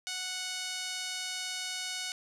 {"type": "tone with band-pass filter", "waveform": "5% pulse", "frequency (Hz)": 738, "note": "F#5", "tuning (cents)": -5, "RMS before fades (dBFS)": -37, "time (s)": [0.07, 2.12], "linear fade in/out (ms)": 0, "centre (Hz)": 3400, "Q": 0.56, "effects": []}